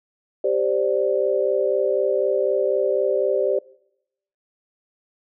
sine chord, G suspended fourth, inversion none, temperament equal, 392 / 523.3 / 587.3 Hz, G4 / C5 / D5, 0 / 0 / 0 cents, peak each -22 dBFS, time 0.44-3.59 s, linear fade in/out 5 ms, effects noise-tail reverb RT60 0.8 s tail -23 dB re dry

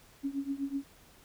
sine tone with tremolo, 277.2 Hz, C#4, in tune, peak -28 dBFS, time 0.23-0.84 s, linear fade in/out 20 ms, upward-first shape triangle, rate 8 Hz, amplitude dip 95%, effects pink hiss -59 dBFS RMS until 1.24 s

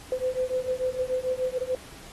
sine beating tone pair, 507 / 513.8 Hz, B4 / C5, +45 / -32 cents, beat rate 6.8 Hz, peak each -28 dBFS, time 0.12-1.75 s, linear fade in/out 2 ms, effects pink hiss -47 dBFS RMS until 2.12 s + AAC 32 kbps

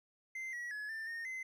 triangle tone with pitch steps, 2078 / 1924 / 1698 / 1784 / 1839 / 2055 Hz, C7 / B6 / G#6 / A6 / A#6 / C7, -12 / -46 / +38 / +23 / -24 / -32 cents, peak -38 dBFS, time 0.35-1.43 s, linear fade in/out 5 ms, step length 180 ms, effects none

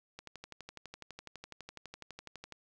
click train, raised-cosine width 0.2 ms, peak -28 dBFS, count 29, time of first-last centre 0.19-2.523 s, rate 12 Hz, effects none

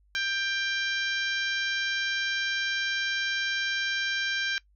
harmonic tone, 790 Hz, G5, 13 cents sharp, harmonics 2 / 3 / 4 / 5 / 6 / 7 / 8, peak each -29 / -34 / -34 / -36 / -42 / -39 / -45 dBFS, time 0.15-4.58 s, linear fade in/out 0 ms, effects noise-tail reverb RT60 0.1 s tail -21 dB re dry + added 50 Hz sine -60 dBFS peak until 4.75 s

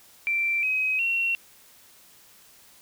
sine tone with pitch steps, 2349 / 2532 / 2730 Hz, D7 / D#7 / F7, 0 / +30 / -40 cents, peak -22 dBFS, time 0.27-1.35 s, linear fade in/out 0 ms, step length 360 ms, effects white hiss -54 dBFS RMS until 2.81 s

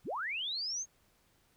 sine linear sweep, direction up, 55.9 to 6580 Hz, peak -34 dBFS, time 0.04-0.86 s, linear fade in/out 50 ms, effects pink hiss -70 dBFS RMS until 1.56 s

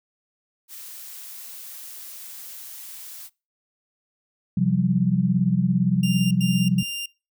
blue noise, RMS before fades -39 dBFS, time 0.68-3.3 s, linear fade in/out 50 ms
sine chord, C suspended fourth, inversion none, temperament equal with one note detuned, 130.81 / 174.61 / 192.19 Hz, C3 / F3 / G3, 0 / 0 / -34 cents, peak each -24 / -21 / -22 dBFS, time 4.57-6.83 s, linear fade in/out 5 ms
sawtooth tone bursts, 2794 Hz, F7, in tune, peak -25 dBFS, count 3, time 6.03-7.06 s, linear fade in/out 5 ms, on 280 ms, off 95 ms
effects noise-tail reverb RT60 0.3 s tail -24 dB re dry

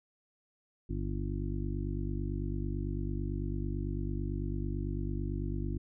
harmonic tone, 49 Hz, G1, in tune, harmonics 1 / 2 / 3 / 5 / 6 / 7, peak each -35 / -38 / -40 / -42 / -43 / -43 dBFS, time 0.89-5.78 s, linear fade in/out 10 ms, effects none

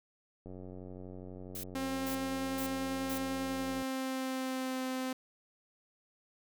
click train, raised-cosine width 2 ms, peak -34 dBFS, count 311, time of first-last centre 0.46-3.822 s, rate 92.2 Hz
blue noise bursts, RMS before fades -42 dBFS, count 4, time 1.55-3.18 s, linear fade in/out 2 ms, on 85 ms, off 430 ms
sawtooth tone with pitch glide, 266.5 to 258.9 Hz, C4 to C4, +32 to -18 cents, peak -30 dBFS, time 1.75-5.13 s, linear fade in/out 5 ms, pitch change -50 cents, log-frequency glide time 3.38-4.83 s
effects none

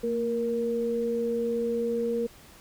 sine tone pair together, 230 / 469.4 Hz, A#3 / A#4, -23 / +12 cents, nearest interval octave, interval 1235 cents, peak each -31 / -26 dBFS, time 0.03-2.27 s, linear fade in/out 10 ms, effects pink hiss -52 dBFS RMS until 2.6 s

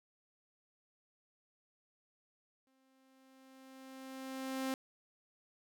sawtooth tone with exponential growth, 264.2 Hz, C4, 17 cents sharp, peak -30 dBFS, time 2.67-4.74 s, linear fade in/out 1 ms, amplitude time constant 450 ms, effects none

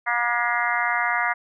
harmonic tone with a mistuned harmonic, 239.2 Hz, A#3, 45 cents sharp, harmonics 3 / 4 / 5 / 6 / 7 / 8 / 9, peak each -28 / -28 / -28 / -28 / -28 / -28 / -28 dBFS, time 0.06-1.34 s, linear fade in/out 20 ms, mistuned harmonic 9, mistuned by -52 cents, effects none

